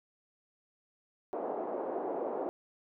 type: band-pass noise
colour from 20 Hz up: white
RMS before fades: -36 dBFS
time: 1.33-2.49 s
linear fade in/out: 0 ms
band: 310 to 710 Hz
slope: 24 dB/octave
effects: none